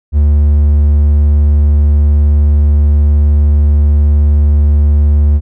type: tone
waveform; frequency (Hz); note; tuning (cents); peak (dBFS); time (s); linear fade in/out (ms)
triangle; 73.42; D2; 0; -3; 0.12-5.41; 50
effects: none